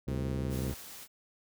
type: harmonic tone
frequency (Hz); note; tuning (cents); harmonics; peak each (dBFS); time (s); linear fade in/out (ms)
65.41; C2; 0; 2 / 3 / 4 / 5 / 6 / 7 / 8; -35 / -39 / -41 / -43 / -45 / -46 / -47; 0.07-0.72; 10
type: tone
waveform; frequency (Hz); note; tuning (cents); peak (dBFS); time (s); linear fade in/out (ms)
square; 72.6; D2; -19; -37; 0.08-0.74; 0
type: noise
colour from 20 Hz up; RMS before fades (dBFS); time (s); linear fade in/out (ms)
white; -47; 0.49-1.08; 50
effects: none